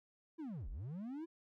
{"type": "linear two-way sweep", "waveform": "triangle", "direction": "down then up", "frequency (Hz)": [341.2, 32.27, 341.2], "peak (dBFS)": -40, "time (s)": [0.38, 1.26], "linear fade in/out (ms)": 20, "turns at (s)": 0.69, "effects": []}